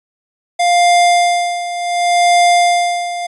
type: tone with tremolo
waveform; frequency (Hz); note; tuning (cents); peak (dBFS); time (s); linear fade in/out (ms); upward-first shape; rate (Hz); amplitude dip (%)
square; 701; F5; +6; -8; 0.59-3.27; 10; sine; 0.68; 75
effects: resampled to 24000 Hz